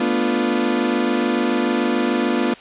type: chord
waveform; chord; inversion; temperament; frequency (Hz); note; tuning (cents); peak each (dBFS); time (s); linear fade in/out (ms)
35% pulse; B half-diminished seventh; third; equal; 220 / 246.9 / 293.7 / 349.2; A3 / B3 / D4 / F4; 0 / 0 / 0 / 0; -23 / -19 / -23 / -21; 0-2.54; 5
effects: white hiss -41 dBFS RMS until 2.6 s + resampled to 8000 Hz